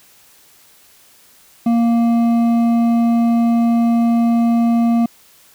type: tone with hard clipping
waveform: triangle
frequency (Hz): 233.1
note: A#3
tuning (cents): 0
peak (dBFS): -13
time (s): 1.66-5.06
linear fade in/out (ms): 5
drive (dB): 11
effects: white hiss -49 dBFS RMS until 5.54 s